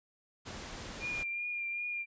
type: noise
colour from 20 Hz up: pink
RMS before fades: -44 dBFS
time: 0.45-1.24 s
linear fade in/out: 20 ms
type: tone with vibrato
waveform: sine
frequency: 2405 Hz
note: D7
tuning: 41 cents sharp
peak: -34 dBFS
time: 1-2.06 s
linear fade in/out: 50 ms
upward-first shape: triangle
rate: 2.6 Hz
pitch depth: 28 cents each way
effects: resampled to 16000 Hz